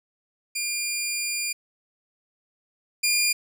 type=tone pair in turn; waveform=15% pulse; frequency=2400 / 2412 Hz; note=D7 / D7; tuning=+37 / +46 cents; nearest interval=unison; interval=9 cents; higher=second; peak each=-19 / -13 dBFS; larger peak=second; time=0.55-1.53 / 3.03-3.33 s; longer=first; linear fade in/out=10 ms; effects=none